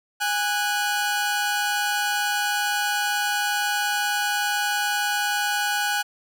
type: tone pair together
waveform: sawtooth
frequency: 821.1 / 1480 Hz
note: G#5 / F#6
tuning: -20 / 0 cents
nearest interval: minor seventh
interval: 1020 cents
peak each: -21 dBFS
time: 0.2-6.03 s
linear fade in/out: 20 ms
effects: none